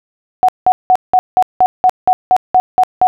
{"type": "tone bursts", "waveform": "sine", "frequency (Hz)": 740, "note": "F#5", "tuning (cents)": 0, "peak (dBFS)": -5, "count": 12, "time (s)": [0.43, 3.07], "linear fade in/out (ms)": 0, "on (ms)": 55, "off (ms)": 180, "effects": []}